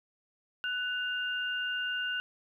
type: tone pair together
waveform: sine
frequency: 1487.5 / 2808 Hz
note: F#6 / F7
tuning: +9 / +9 cents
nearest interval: major seventh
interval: 1100 cents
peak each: -32 / -35 dBFS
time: 0.64-2.2 s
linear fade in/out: 0 ms
effects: none